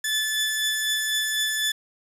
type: tone pair together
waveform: sawtooth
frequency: 1739 / 3474 Hz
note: A6 / A7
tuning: -21 / -23 cents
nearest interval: octave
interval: 1198 cents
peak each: -22 / -23 dBFS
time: 0.04-1.72 s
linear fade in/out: 5 ms
effects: resampled to 32000 Hz + 8-bit